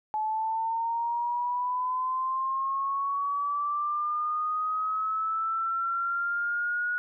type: linear sweep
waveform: sine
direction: up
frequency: 857 to 1457 Hz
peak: -26 dBFS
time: 0.14-6.98 s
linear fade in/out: 0 ms
effects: none